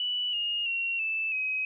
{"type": "tone with pitch steps", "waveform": "sine", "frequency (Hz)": [2960, 2848, 2740, 2636, 2535], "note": ["F#7", "F7", "F7", "E7", "D#7"], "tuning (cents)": [0, 33, -34, -1, 32], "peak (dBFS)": -27, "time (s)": [0, 1.65], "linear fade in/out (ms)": 2, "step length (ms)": 330, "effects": []}